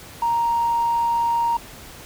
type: tone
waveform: triangle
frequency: 934 Hz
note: A#5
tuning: 3 cents sharp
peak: -14 dBFS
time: 0.22-1.57 s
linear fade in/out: 5 ms
effects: tanh soft clip ceiling -15 dBFS + pink hiss -41 dBFS RMS until 2.05 s